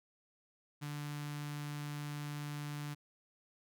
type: tone with notch filter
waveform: sawtooth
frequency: 146.83 Hz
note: D3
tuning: in tune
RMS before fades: -42 dBFS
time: 0.81-2.95 s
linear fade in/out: 20 ms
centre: 510 Hz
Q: 0.83
effects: none